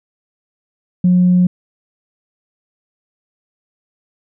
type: tone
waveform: sine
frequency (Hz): 180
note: F#3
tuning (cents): -47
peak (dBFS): -7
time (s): 1.04-1.47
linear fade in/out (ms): 5
effects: tanh soft clip ceiling -4 dBFS